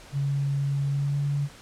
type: tone with pitch glide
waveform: sine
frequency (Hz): 140 to 142.78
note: C#3 to D3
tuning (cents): +18 to -48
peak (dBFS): -23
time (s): 0.12-1.49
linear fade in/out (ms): 50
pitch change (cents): +34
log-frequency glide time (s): 0.9-1.19
effects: pink hiss -48 dBFS RMS until 1.61 s + low-pass 9000 Hz 12 dB/octave